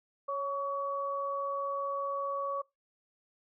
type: tone pair together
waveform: sine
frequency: 554.4 / 1128.8 Hz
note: C#5 / C#6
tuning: 0 / +31 cents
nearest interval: octave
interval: 1231 cents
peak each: -35 / -33 dBFS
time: 0.28-2.62 s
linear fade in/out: 10 ms
effects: noise-tail reverb RT60 0.2 s tail -21 dB re dry